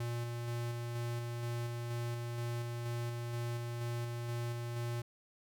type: tone with tremolo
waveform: square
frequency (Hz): 118.8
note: A#2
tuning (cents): +33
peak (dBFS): -36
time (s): 0-5.02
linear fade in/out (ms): 5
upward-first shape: square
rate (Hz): 2.1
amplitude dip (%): 25
effects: none